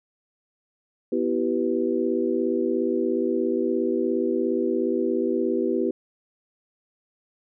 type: harmonic tone with a mistuned harmonic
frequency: 82.41 Hz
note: E2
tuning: in tune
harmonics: 3 / 4 / 5 / 6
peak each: -27 / -26 / -25 / -29 dBFS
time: 1.12-5.91 s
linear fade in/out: 5 ms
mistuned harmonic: 5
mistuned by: -110 cents
effects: none